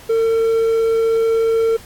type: tone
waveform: triangle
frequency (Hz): 452.7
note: A4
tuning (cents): +49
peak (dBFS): -11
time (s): 0.09-1.77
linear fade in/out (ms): 10
effects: pink hiss -41 dBFS RMS until 1.85 s + AAC 64 kbps